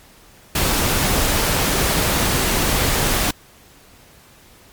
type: noise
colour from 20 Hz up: pink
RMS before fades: -18 dBFS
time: 0.55-3.31 s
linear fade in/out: 5 ms
effects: pink hiss -48 dBFS RMS until 4.72 s + MP3 96 kbps